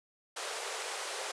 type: band-pass noise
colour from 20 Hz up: pink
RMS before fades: -39 dBFS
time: 0.36-1.32 s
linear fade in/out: 10 ms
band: 410 to 9900 Hz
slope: 48 dB/octave
effects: none